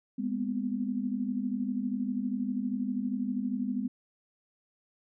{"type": "tone cluster", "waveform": "sine", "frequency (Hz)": [205.2, 240.3, 252.8], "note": ["G#3", "B3", "B3"], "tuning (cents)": [-21, -47, 41], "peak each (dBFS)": [-33, -36, -32], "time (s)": [0.18, 3.88], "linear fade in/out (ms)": 10, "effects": []}